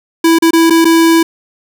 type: tone with dropouts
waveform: square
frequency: 329.6 Hz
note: E4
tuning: in tune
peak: -6 dBFS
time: 0.24-1.23 s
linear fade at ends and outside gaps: 5 ms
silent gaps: 0.387-0.422 / 0.508-0.532 / 0.699-0.705 / 0.846-0.852 s
effects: 7-bit